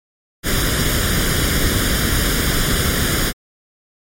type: noise with comb filter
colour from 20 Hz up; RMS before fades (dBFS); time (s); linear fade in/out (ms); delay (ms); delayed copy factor
pink; -17; 0.43-3.33; 50; 0.58; +0.7
effects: MP3 64 kbps